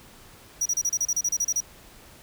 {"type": "tone bursts", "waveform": "square", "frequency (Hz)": 5800, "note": "F#8", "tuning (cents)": -35, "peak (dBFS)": -22, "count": 13, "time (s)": [0.61, 1.605], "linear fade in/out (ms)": 5, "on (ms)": 47, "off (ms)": 32, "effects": ["pink hiss -50 dBFS RMS until 2.22 s"]}